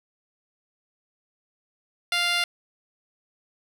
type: tone with band-pass filter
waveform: 10% pulse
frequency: 698.5 Hz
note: F5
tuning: in tune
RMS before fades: -24 dBFS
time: 2.12-2.44 s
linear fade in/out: 2 ms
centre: 3400 Hz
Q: 0.53
effects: none